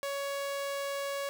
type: tone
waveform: sawtooth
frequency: 559 Hz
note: C#5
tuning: 14 cents sharp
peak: -29 dBFS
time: 0.03-1.29 s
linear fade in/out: 0 ms
effects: none